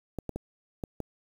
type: clicks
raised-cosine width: 2 ms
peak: -20 dBFS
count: 5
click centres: 0.187 / 0.293 / 0.36 / 0.838 / 1.003 s
effects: 8-bit